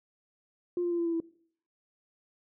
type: tone with pitch steps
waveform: sine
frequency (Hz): 352.4 / 348 / 343.6 / 339.2 / 334.9 / 330.7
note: F4 / F4 / F4 / E4 / E4 / E4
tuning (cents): +16 / -6 / -28 / +50 / +27 / +6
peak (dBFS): -26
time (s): 0.77-1.202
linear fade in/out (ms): 2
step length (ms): 72
effects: noise-tail reverb RT60 0.6 s tail -22 dB re dry + tanh soft clip ceiling -22 dBFS